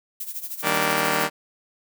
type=noise with tremolo; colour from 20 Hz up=violet; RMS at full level=-30 dBFS; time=0.2-1.25 s; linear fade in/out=5 ms; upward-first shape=sine; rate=13 Hz; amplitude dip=75%
type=chord; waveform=5% pulse; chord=Eb major seventh; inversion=none; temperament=just; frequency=155.56 / 194.45 / 233.3 / 291.7 Hz; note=Eb3 / G3 / Bb3 / D4; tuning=0 / -14 / +2 / -12 cents; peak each=-16 / -16 / -17 / -16 dBFS; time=0.62-1.3 s; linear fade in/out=50 ms
effects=none